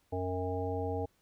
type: harmonic tone with a mistuned harmonic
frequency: 92.1 Hz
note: F#2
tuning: 7 cents flat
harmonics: 1 / 3 / 5 / 7 / 9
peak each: -36 / -40 / -36 / -41 / -40 dBFS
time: 0.12-1.06 s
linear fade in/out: 10 ms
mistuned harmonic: 9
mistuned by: -40 cents
effects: pink hiss -72 dBFS RMS until 1.21 s